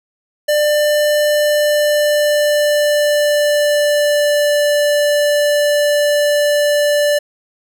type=tone with pitch glide; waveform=square; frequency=595 to 586.5 Hz; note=D5 to D5; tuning=+22 to -2 cents; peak=-12 dBFS; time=0.48-7.19 s; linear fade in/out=10 ms; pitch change=-24 cents; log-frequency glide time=1.22-4.6 s; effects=none